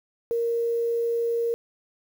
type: tone with quantisation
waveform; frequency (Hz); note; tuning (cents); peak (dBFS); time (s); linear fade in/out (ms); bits
sine; 466.2; A#4; 0; -22; 0.31-1.54; 0; 8
effects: none